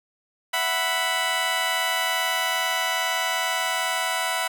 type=chord; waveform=15% pulse; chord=E suspended second; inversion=none; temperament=just; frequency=659.3 / 741.7 / 988.9 Hz; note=E5 / F#5 / B5; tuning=0 / +4 / +2 cents; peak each=-23 / -21 / -20 dBFS; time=0.53-4.48 s; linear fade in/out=10 ms; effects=none